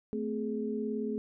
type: tone cluster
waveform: sine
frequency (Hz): 220.9 / 259.1 / 419.1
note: A3 / C4 / G#4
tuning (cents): +7 / -17 / +16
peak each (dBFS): -34 / -38 / -35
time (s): 0.13-1.18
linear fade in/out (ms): 0
effects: none